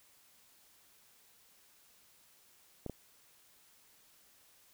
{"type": "clicks", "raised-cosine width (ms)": 2, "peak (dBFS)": -26, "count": 2, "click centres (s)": [2.863, 2.897], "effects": ["white hiss -65 dBFS RMS until 4.73 s"]}